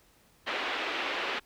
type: band-pass noise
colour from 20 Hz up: white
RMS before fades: -33 dBFS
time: 0.46-1.4 s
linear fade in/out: 20 ms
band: 290 to 3100 Hz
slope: 24 dB/octave
effects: pink hiss -63 dBFS RMS until 1.45 s